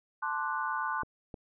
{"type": "chord", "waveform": "sine", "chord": "D dominant seventh", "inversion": "second", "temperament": "equal", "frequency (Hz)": [880, 1046.5, 1174.7, 1480], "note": ["A5", "C6", "D6", "F#6"], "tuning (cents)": [0, 0, 0, 0], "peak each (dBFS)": [-36, -35, -37, -35], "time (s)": [0.22, 1.03], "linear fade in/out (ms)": 10}
{"type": "clicks", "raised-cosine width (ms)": 2, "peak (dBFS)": -28, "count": 2, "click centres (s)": [1.033, 1.342]}
{"effects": []}